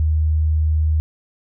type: tone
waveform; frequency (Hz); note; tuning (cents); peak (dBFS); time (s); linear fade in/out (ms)
sine; 77.78; D#2; 0; -14; 0-1; 0
effects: none